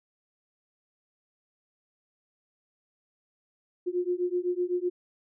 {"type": "beating tone pair", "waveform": "sine", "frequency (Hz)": [353.2, 361.1], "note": ["F4", "F#4"], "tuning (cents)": [20, -42], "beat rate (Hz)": 7.9, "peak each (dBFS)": -29, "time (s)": [3.86, 4.9], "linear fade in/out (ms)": 20, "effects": []}